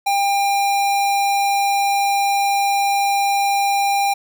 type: tone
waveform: square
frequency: 799 Hz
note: G5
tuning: 33 cents sharp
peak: -16 dBFS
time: 0.06-4.14 s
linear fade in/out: 10 ms
effects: none